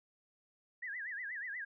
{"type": "tone with vibrato", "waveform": "sine", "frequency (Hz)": 1804, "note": "A6", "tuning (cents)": 43, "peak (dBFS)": -39, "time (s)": [0.82, 1.65], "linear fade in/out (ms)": 10, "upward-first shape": "sine", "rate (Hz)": 8.3, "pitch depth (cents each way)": 200, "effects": []}